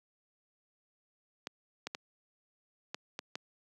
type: clicks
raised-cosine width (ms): 0.2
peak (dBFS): -20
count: 6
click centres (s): 1.471 / 1.87 / 1.949 / 2.945 / 3.191 / 3.355
effects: high-pass 200 Hz 12 dB/octave